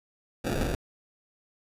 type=noise with sample-and-hold; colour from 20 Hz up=pink; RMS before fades=-29 dBFS; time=0.44-0.75 s; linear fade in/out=5 ms; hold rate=1050 Hz; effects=resampled to 32000 Hz